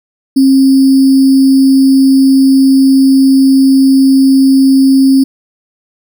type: tone with sample-and-hold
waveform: sine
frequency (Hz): 268.3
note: C4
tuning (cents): +44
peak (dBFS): -3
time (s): 0.36-5.24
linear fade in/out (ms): 10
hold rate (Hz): 4900
effects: none